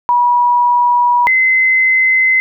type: tone pair in turn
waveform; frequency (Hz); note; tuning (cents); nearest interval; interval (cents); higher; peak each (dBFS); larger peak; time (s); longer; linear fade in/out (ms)
sine; 969 / 2053; B5 / C7; -33 / -33; octave + minor second; 1300; second; -8; neither; 0.09-1.27 / 1.27-2.4; first; 0
effects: none